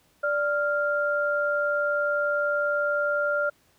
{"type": "tone pair together", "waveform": "sine", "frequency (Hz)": [586, 1395], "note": ["D5", "F6"], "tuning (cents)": [-4, -2], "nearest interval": "octave + minor third", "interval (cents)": 1502, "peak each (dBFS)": -25, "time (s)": [0.23, 3.5], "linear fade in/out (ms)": 10, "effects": ["pink hiss -63 dBFS RMS until 3.78 s", "high-pass 60 Hz 12 dB/octave"]}